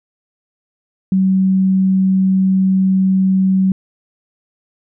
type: tone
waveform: sine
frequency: 189.7 Hz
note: F#3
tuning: 43 cents sharp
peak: -10 dBFS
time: 1.12-3.72 s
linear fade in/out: 2 ms
effects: none